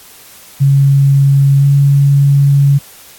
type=tone with pitch glide; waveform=sine; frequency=138.59 to 140.44 Hz; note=C#3 to C#3; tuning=0 to +23 cents; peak=-5 dBFS; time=0.6-2.79 s; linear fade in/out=20 ms; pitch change=+23 cents; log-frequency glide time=1.59-1.64 s; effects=white hiss -38 dBFS RMS until 3.18 s + AAC 64 kbps